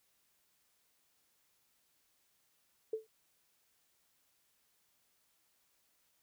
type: tone with exponential decay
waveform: sine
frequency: 440 Hz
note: A4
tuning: in tune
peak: -30 dBFS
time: 2.93-3.07 s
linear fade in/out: 5 ms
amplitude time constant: 29 ms
effects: white hiss -75 dBFS RMS until 6.22 s